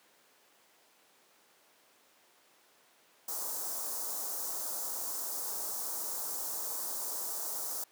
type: band-stop noise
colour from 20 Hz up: white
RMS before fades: -37 dBFS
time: 3.28-7.84 s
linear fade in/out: 5 ms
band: 1200 to 5500 Hz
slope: 24 dB/octave
effects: pink hiss -64 dBFS RMS until 7.91 s + high-pass 400 Hz 12 dB/octave